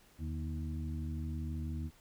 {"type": "harmonic tone with a mistuned harmonic", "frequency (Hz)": 79.3, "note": "D#2", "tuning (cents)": 33, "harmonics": [1, 2, 3, 4], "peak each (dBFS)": [-37, -43, -44, -49], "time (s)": [0.18, 1.91], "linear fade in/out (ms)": 50, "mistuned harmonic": 2, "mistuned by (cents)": -74, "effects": ["pink hiss -64 dBFS RMS until 2 s"]}